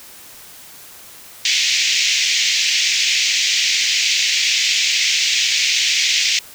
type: band-pass noise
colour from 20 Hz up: pink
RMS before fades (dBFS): -17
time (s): 1.45-6.39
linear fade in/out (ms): 2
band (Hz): 2100 to 6800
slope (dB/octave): 48
effects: white hiss -40 dBFS RMS until 6.54 s